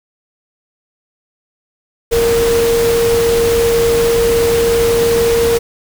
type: tone in noise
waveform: sine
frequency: 464.9 Hz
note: A#4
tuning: 5 cents flat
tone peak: -10 dBFS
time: 2.11-5.59 s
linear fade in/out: 20 ms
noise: pink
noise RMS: -20 dBFS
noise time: 2.11-5.59 s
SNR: +7 dB
effects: none